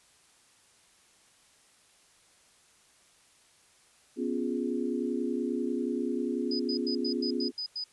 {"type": "chord", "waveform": "sine", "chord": "C# dominant seventh", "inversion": "third", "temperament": "equal", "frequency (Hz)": [246.9, 277.2, 349.2, 415.3], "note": ["B3", "C#4", "E#4", "G#4"], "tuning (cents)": [0, 0, 0, 0], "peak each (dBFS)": [-32, -34, -34, -36], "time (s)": [4.16, 7.52], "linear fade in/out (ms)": 50}
{"type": "tone bursts", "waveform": "sine", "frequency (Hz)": 4978, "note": "D#8", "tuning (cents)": 0, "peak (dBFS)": -32, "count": 8, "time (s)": [6.51, 7.841], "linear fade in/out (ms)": 5, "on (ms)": 85, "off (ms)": 93}
{"effects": ["white hiss -62 dBFS RMS until 7.92 s", "resampled to 24000 Hz"]}